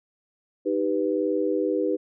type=chord; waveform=sine; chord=Eb augmented; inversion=none; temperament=equal; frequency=311.1 / 392 / 493.9 Hz; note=Eb4 / G4 / B4; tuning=0 / 0 / 0 cents; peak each=-26 dBFS; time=0.65-1.97 s; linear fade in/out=20 ms; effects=none